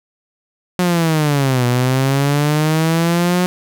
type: linear two-way sweep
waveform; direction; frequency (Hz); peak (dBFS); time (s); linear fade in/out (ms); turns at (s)
sawtooth; down then up; 181.9 to 121.3 to 181.9; -9; 0.79-3.46; 0; 1.66
effects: none